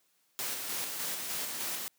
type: noise with tremolo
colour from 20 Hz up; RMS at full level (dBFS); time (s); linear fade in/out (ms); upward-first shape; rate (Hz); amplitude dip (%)
white; -35; 0.39-1.88; 0; square; 3.3; 30
effects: white hiss -72 dBFS RMS until 1.98 s + high-pass 150 Hz 12 dB/octave